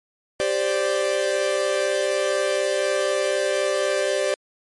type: chord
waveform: 45% pulse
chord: G suspended fourth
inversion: none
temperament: equal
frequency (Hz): 392 / 523.3 / 587.3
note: G4 / C5 / D5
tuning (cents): 0 / 0 / 0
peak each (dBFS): -26 / -25 / -23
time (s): 0.4-4.34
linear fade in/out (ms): 0
effects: MP3 48 kbps